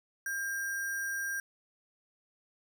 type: tone with sample-and-hold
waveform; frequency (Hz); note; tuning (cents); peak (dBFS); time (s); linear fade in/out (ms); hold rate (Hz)
sine; 1599; G6; +34; -32; 0.26-1.4; 2; 7350
effects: none